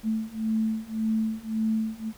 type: beating tone pair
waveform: sine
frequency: 219.4 / 221.2 Hz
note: A3 / A3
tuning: -5 / +9 cents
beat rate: 1.8 Hz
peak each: -28 / -27 dBFS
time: 0.03-2.13 s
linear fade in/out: 50 ms
effects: pink hiss -52 dBFS RMS until 2.17 s